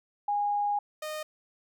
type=tone pair in turn; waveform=sine / sawtooth; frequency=821 / 615.1 Hz; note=G#5 / D#5; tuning=-20 / -20 cents; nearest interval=perfect fourth; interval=500 cents; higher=first; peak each=-25 / -30 dBFS; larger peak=first; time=0.28-0.79 / 1.02-1.23 s; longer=first; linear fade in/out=5 ms; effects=none